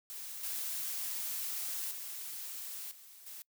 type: noise with level steps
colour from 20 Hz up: blue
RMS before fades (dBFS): -44 / -38 / -43 / -55 / -47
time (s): 0.1-3.42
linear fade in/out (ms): 0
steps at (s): 0.43 / 1.91 / 2.91 / 3.26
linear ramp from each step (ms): 5
effects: noise-tail reverb RT60 0.1 s tail -25 dB re dry